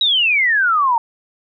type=exponential sweep; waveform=sine; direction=down; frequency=3897 to 898 Hz; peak=-12 dBFS; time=0.01-0.98 s; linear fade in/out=2 ms; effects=none